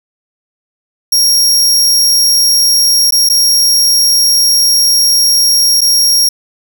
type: tone with dropouts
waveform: sawtooth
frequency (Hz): 5588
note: F8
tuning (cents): 0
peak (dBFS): -4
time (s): 1.12-6.29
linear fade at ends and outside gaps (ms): 5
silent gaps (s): 3.108-3.122 / 3.29-3.298 / 5.808-5.815
effects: none